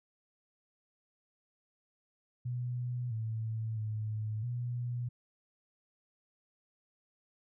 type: tone with pitch steps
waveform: sine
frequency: 123 / 111.4 / 108.1 / 121.5 Hz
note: B2 / A2 / A2 / B2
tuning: -7 / +22 / -30 / -28 cents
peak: -33 dBFS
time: 2.45-5.09 s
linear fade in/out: 10 ms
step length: 660 ms
effects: none